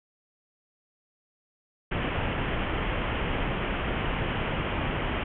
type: low-pass noise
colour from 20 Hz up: pink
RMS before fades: -29 dBFS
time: 1.91-5.24 s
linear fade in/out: 10 ms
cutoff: 3200 Hz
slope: 96 dB/octave
effects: none